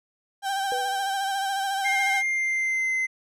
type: tone with vibrato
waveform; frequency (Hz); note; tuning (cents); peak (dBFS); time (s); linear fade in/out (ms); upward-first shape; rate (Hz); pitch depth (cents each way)
35% pulse; 784; G5; 0; -23; 0.42-2.23; 50; sine; 14; 36
type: tone with exponential decay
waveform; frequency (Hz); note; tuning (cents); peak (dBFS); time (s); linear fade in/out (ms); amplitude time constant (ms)
sine; 493.9; B4; 0; -27; 0.72-1.23; 0; 110
type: tone with pitch glide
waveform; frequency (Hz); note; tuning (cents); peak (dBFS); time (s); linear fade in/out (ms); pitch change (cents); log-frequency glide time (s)
triangle; 2117 to 2060; C7 to C7; +20 to -28; -21; 1.84-3.07; 20; -48; 2.19-2.95
effects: low-pass 12000 Hz 12 dB/octave